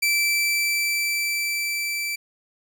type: tone with level ramp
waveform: sawtooth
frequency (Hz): 2330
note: D7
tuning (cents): -14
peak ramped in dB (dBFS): -15 to -22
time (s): 0.02-2.16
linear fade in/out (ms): 10
effects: none